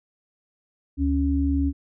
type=tone pair together; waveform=sine; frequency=73.36 / 277.2 Hz; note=D2 / C#4; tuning=-1 / 0 cents; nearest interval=octave + major seventh; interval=2301 cents; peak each=-22 dBFS; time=0.97-1.73 s; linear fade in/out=50 ms; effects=none